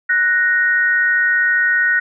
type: tone pair together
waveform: sine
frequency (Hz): 1480 / 1867.5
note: F#6 / A#6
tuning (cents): 0 / +3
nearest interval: major third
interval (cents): 403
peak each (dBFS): -15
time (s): 0.09-2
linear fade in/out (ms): 10
effects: none